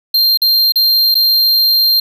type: tone with dropouts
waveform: square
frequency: 4182 Hz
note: C8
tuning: 2 cents flat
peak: -9 dBFS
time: 0.14-2 s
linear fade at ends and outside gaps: 5 ms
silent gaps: 0.374-0.417 / 0.722-0.757 / 1.144-1.152 s
effects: none